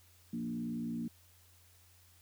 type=tone with frequency modulation; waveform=sine; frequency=233.1 Hz; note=A#3; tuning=in tune; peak=-35 dBFS; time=0.33-1.08 s; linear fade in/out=5 ms; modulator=58.7 Hz; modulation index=0.89; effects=added 88 Hz sine -64 dBFS peak until 2.21 s + white hiss -65 dBFS RMS until 2.21 s